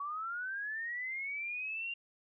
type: linear sweep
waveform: sine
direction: up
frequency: 1118 to 2794 Hz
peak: -36 dBFS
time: 0-1.94 s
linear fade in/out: 5 ms
effects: none